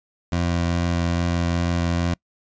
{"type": "tone with vibrato", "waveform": "20% pulse", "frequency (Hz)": 86, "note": "F2", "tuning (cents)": -26, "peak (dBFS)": -15, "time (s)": [0.32, 2.14], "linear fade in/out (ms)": 5, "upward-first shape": "triangle", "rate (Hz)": 2.4, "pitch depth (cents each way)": 12, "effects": ["noise-tail reverb RT60 0.1 s tail -26 dB re dry", "resampled to 16000 Hz"]}